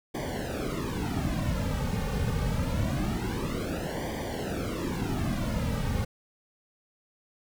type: noise with flanger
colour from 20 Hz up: brown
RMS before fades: -30 dBFS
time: 0.14-6.05 s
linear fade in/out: 10 ms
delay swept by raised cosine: 0.74 to 3.04 ms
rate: 0.25 Hz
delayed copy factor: -1
effects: none